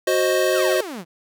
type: chord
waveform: square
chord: C diminished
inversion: second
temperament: equal with one note detuned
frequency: 370 / 526.6 / 622.3 Hz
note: Gb4 / C5 / Eb5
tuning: 0 / +11 / 0 cents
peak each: -22 dBFS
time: 0.07-0.81 s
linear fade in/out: 5 ms
type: exponential sweep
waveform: sawtooth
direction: down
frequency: 1813 to 154.5 Hz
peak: -26 dBFS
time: 0.51-1.05 s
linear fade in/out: 50 ms
effects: none